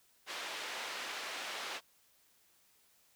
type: band-pass noise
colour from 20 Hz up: white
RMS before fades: -42 dBFS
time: 0.26-1.81 s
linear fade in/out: 50 ms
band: 450 to 3400 Hz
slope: 12 dB/octave
effects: white hiss -69 dBFS RMS until 3.15 s